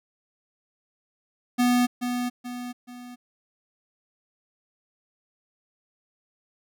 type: tone with echo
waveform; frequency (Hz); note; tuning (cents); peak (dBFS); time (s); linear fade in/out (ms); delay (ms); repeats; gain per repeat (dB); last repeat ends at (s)
square; 245.7; B3; -9; -19; 1.58-1.87; 20; 430; 3; -7; 3.16
effects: none